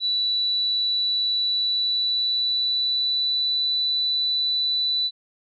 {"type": "tone with pitch glide", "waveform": "sine", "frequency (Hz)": [3951, 3976], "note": ["B7", "B7"], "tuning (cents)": [0, 11], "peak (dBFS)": -20, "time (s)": [0, 5.11], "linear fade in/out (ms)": 50, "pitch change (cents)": 11, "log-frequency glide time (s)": [1.49, 3.72], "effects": []}